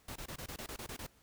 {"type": "noise bursts", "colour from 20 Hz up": "pink", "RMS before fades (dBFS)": -44, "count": 10, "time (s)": [0.08, 1.067], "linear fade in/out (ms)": 5, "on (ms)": 78, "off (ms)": 23, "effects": ["pink hiss -67 dBFS RMS until 1.22 s"]}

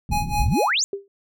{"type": "low-pass noise", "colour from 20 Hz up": "pink", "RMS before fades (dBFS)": -26, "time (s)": [0.09, 0.54], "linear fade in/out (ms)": 2, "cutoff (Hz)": 210, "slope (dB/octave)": 24}
{"type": "tone with tremolo", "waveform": "square", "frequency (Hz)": 834, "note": "G#5", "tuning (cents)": 7, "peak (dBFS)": -21, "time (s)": [0.11, 0.72], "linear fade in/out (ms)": 20, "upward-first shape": "sine", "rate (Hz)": 4.6, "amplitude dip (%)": 90}
{"type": "exponential sweep", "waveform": "sine", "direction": "up", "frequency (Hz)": [36.06, 7459], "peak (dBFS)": -18, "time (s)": [0.39, 0.84], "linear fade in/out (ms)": 0}
{"type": "tone with exponential decay", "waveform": "sine", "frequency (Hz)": 397.5, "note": "G4", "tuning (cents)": 24, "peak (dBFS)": -21, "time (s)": [0.93, 1.08], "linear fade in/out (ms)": 2, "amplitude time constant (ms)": 32}
{"effects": []}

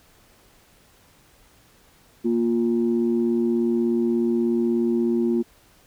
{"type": "tone pair together", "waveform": "sine", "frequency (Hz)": [234.7, 351.3], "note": ["A#3", "F4"], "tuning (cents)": [12, 10], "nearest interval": "perfect fifth", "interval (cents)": 698, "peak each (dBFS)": [-20, -21], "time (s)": [2.24, 5.43], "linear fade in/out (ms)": 20, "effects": ["tanh soft clip ceiling -12 dBFS", "pink hiss -56 dBFS RMS until 5.86 s"]}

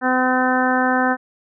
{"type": "harmonic tone", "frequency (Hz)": 255.2, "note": "C4", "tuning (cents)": -43, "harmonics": [1, 2, 3, 4, 5, 6, 7], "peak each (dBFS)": [-20, -24, -21, -25, -26, -22, -26], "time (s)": [0.01, 1.17], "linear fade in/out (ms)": 50, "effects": []}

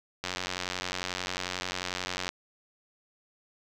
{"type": "click train", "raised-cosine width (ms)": 0.2, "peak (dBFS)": -14, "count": 188, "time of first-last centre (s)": [0.24, 2.29], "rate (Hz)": 91.2, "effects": []}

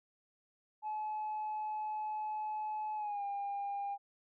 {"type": "tone with pitch glide", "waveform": "sine", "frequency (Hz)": [856, 803.3], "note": ["A5", "G5"], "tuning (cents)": [-48, 42], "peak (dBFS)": -34, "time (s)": [0.82, 3.98], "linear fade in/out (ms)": 50, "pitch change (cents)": -110, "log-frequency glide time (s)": [2.96, 3.23], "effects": ["tanh soft clip ceiling -33 dBFS"]}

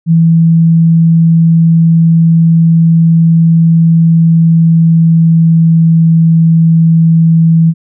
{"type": "tone with pitch glide", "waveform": "sine", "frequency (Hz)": [164.81, 163.77], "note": ["E3", "E3"], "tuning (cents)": [0, -11], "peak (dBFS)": -3, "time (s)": [0.06, 7.74], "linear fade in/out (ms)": 50, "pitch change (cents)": -11, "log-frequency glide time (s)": [4.03, 6.12], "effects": []}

